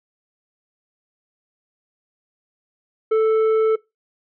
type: tone with tanh clipping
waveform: triangle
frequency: 440 Hz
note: A4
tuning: in tune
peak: -15 dBFS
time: 3.11-3.76 s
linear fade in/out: 10 ms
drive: 11 dB
effects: noise-tail reverb RT60 0.2 s tail -21 dB re dry